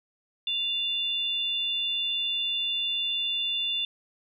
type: tone pair together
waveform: sine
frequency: 2794 / 3513 Hz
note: F7 / A7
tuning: 0 / -3 cents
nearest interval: major third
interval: 397 cents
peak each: -31 / -27 dBFS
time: 0.47-3.85 s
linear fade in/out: 2 ms
effects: none